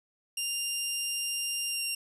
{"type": "tone with pitch glide", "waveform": "15% pulse", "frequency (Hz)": [2794, 2771], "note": ["F7", "F7"], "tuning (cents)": [0, -14], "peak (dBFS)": -23, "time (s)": [0.37, 1.95], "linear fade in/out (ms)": 5, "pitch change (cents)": -14, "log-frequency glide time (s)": [1.69, 1.81], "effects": ["resampled to 32000 Hz", "10-bit"]}